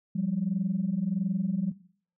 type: tone pair together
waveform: sine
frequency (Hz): 175.69 / 197.2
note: F3 / G3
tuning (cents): +11 / +11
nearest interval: major second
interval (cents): 200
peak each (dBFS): -28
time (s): 0.15-1.72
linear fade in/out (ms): 10
effects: noise-tail reverb RT60 0.5 s tail -17 dB re dry + tanh soft clip ceiling -18 dBFS